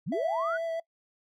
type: linear sweep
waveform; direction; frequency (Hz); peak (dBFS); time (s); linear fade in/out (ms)
sine; up; 116.54 to 1525; -29; 0.06-0.58; 20
type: tone with vibrato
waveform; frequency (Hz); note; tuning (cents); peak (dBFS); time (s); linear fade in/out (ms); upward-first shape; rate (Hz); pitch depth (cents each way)
triangle; 660; E5; +2; -27; 0.12-0.8; 5; sine; 6.2; 15
effects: noise-tail reverb RT60 0.1 s tail -23 dB re dry